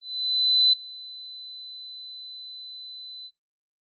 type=tone with ADSR envelope; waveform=sine; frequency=4016 Hz; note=B7; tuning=28 cents sharp; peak=-15 dBFS; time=0.01-3.31 s; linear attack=720 ms; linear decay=7 ms; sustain=-23 dB; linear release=54 ms; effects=noise-tail reverb RT60 0.2 s tail -25 dB re dry + Opus 32 kbps